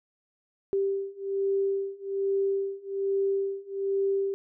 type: beating tone pair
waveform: sine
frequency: 392 / 393.2 Hz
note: G4 / G4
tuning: 0 / +5 cents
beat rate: 1.2 Hz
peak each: -29 / -28 dBFS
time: 0.73-4.34 s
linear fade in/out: 0 ms
effects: none